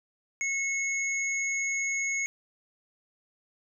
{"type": "tone pair together", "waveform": "sine", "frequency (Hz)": [2185, 6605], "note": ["C#7", "G#8"], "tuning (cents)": [-26, -10], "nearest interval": "octave + perfect fifth", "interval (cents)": 1916, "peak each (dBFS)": [-28, -33], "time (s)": [0.41, 2.26], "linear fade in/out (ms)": 0, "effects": []}